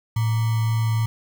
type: tone with sample-and-hold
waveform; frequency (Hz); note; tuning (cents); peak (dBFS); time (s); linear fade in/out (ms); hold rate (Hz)
sine; 112.1; A2; +33; -18; 0.16-1.06; 5; 1050
effects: none